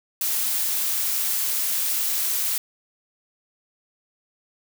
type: noise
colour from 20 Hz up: blue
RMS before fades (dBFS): -24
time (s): 0.21-2.58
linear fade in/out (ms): 2
effects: none